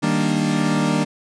40% pulse chord, Eb major seventh, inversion none, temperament equal, 155.56 / 196 / 233.1 / 293.7 Hz, Eb3 / G3 / Bb3 / D4, 0 / 0 / 0 / 0 cents, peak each -22 dBFS, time 0.02-1.05 s, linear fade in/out 20 ms, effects resampled to 22050 Hz

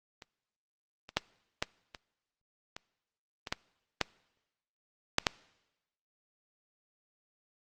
clicks, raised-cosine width 0.2 ms, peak -29 / -28 / -8 / -11 / -25 / -24 / -21 / -12 / -8 / -6 / -6 dBFS, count 11, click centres 0.222 / 1.091 / 1.17 / 1.625 / 1.948 / 2.765 / 3.472 / 3.525 / 4.013 / 5.184 / 5.268 s, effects noise-tail reverb RT60 1.0 s tail -23 dB re dry + Opus 32 kbps

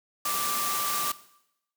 sine tone in noise, 1174.7 Hz, D6, in tune, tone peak -30 dBFS, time 0.25-1.12 s, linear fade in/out 5 ms, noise white, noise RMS -30 dBFS, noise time 0.25-1.12 s, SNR -3 dB, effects noise-tail reverb RT60 0.8 s tail -17 dB re dry + high-pass 150 Hz 12 dB/octave

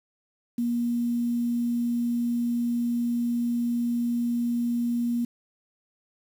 sine tone with quantisation, 237.9 Hz, A#3, 35 cents sharp, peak -23 dBFS, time 0.58-5.25 s, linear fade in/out 5 ms, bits 8, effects none

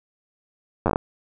slowing click train, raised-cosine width 1 ms, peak -6 dBFS, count 7, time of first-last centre 0.86-0.959 s, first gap 9 ms, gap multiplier 1.24, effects none

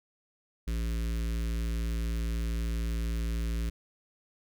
square tone with notch filter, 56.5 Hz, A1, 47 cents sharp, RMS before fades -31 dBFS, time 0.67-3.7 s, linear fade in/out 10 ms, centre 790 Hz, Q 0.6, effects none

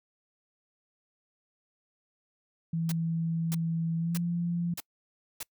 sine tone with pitch glide, 164.81 to 172.01 Hz, E3 to F3, 0 to -26 cents, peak -27 dBFS, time 2.73-4.74 s, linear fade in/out 5 ms, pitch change +74 cents, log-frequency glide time 3.98-4.19 s
white noise bursts, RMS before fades -37 dBFS, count 5, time 2.89-5.43 s, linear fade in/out 2 ms, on 28 ms, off 600 ms
effects noise-tail reverb RT60 0.1 s tail -26 dB re dry

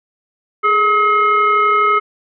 sine tone with frequency modulation, 1277 Hz, D#6, 45 cents sharp, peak -10 dBFS, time 0.63-2 s, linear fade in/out 20 ms, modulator 862 Hz, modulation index 0.69, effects none

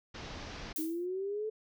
pink low-pass noise, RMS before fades -44 dBFS, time 0.14-0.73 s, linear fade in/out 10 ms, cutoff 5900 Hz, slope 48 dB/octave
violet noise with exponential decay, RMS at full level -34 dBFS, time 0.76-1.06 s, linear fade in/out 2 ms, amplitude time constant 64 ms
sine linear sweep, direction up, 308.2 to 440 Hz, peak -33 dBFS, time 0.78-1.5 s, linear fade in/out 10 ms
effects none

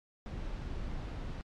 brown noise, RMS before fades -39 dBFS, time 0.26-1.41 s, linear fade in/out 0 ms, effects low-pass 5000 Hz 12 dB/octave + AAC 64 kbps

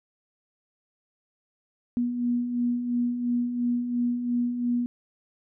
sine beating tone pair, 239.5 / 242.4 Hz, A#3 / B3, +47 / -32 cents, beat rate 2.9 Hz, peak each -33 / -24 dBFS, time 1.97-4.86 s, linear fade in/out 0 ms, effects none

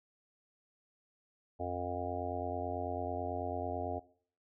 harmonic tone with a mistuned harmonic, 89.1 Hz, F2, 35 cents sharp, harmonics 1 / 3 / 4 / 5 / 6 / 7 / 8 / 9, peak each -42 / -44 / -45 / -42 / -52 / -41 / -41 / -46 dBFS, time 1.59-4 s, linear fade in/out 20 ms, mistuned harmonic 1, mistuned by -30 cents, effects noise-tail reverb RT60 0.5 s tail -18 dB re dry

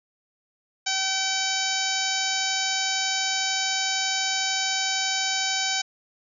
harmonic tone, 767 Hz, G5, 38 cents flat, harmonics 1 / 2 / 3 / 4 / 5 / 6 / 7 / 8 / 9, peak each -32 / -32 / -32 / -32 / -32 / -32 / -32 / -32 / -32 dBFS, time 0.86-5.82 s, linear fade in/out 10 ms, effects none

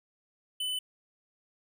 square tone, 3009 Hz, F#7, 28 cents sharp, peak -31 dBFS, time 0.6-0.79 s, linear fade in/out 5 ms, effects none

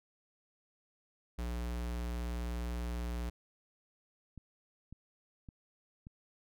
square tone, 59.5 Hz, A#1, 36 cents sharp, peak -36 dBFS, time 1.38-3.3 s, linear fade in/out 10 ms
clicks, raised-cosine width 5 ms, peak -36 dBFS, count 4, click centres 4.377 / 4.926 / 5.488 / 6.069 s
effects none

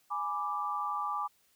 sine chord, G# diminished, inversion none, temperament equal, 830.6 / 987.8 / 1174.7 Hz, G#5 / B5 / D6, 0 / 0 / 0 cents, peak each -37 / -39 / -33 dBFS, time 0.1-1.28 s, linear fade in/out 20 ms, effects white hiss -69 dBFS RMS until 1.55 s

